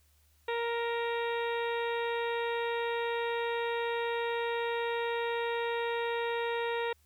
harmonic tone with a mistuned harmonic, 468 Hz, A#4, 7 cents sharp, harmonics 1 / 2 / 3 / 4 / 5 / 6 / 7 / 8, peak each -32 / -36 / -43 / -40 / -44 / -46 / -50 / -46 dBFS, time 0.48-6.93 s, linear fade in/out 5 ms, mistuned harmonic 6, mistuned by -29 cents, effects added 75 Hz sine -65 dBFS peak until 7.05 s + white hiss -70 dBFS RMS until 7.05 s

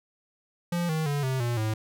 square tone with pitch steps, 173.2 / 157.91 / 143.97 / 131.26 / 119.67 / 109.11 Hz, F3 / D#3 / D3 / C3 / A#2 / A2, -14 / +26 / -34 / +6 / +46 / -14 cents, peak -26 dBFS, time 0.72-1.74 s, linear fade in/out 5 ms, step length 170 ms, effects none

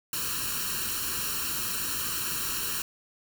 white noise with comb filter, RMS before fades -31 dBFS, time 0.13-2.82 s, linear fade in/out 2 ms, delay 0.71 ms, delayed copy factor +0.9, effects none

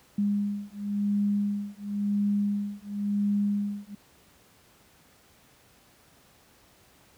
sine beating tone pair, 203.4 / 204.35 Hz, G#3 / G#3, -36 / -28 cents, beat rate 0.95 Hz, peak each -28 dBFS, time 0.18-3.95 s, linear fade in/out 5 ms, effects pink hiss -59 dBFS RMS until 7.17 s + high-pass 60 Hz 12 dB/octave

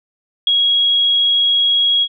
sine tone with ADSR envelope, 3309 Hz, G#7, 7 cents flat, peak -8 dBFS, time 0.47-2.08 s, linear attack 3 ms, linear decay 6 ms, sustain -3 dB, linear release 57 ms, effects none

